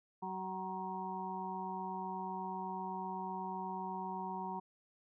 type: harmonic tone with a mistuned harmonic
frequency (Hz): 188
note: F#3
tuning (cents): +28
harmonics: 1 / 2 / 4 / 5 / 6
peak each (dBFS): -45 / -48 / -45 / -41 / -53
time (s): 0.22-4.6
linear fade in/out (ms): 10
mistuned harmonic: 6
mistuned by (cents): -70
effects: none